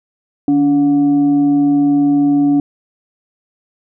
sine tone with frequency modulation, 285.8 Hz, D4, 47 cents flat, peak -9 dBFS, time 0.48-2.6 s, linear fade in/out 2 ms, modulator 437 Hz, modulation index 0.27, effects none

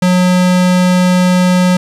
square tone, 181.4 Hz, F#3, 34 cents flat, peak -8 dBFS, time 0.02-1.77 s, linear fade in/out 5 ms, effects low-pass 10000 Hz 12 dB/octave + 8-bit

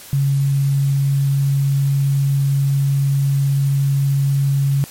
sine tone, 138.59 Hz, C#3, in tune, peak -13 dBFS, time 0.13-4.84 s, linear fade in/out 0 ms, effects white hiss -38 dBFS RMS until 4.9 s + MP3 64 kbps

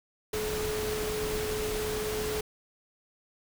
sine tone in noise, 427.7 Hz, A4, 49 cents flat, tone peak -31 dBFS, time 0.33-2.41 s, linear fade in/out 5 ms, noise pink, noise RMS -35 dBFS, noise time 0.33-2.41 s, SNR +1 dB, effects none

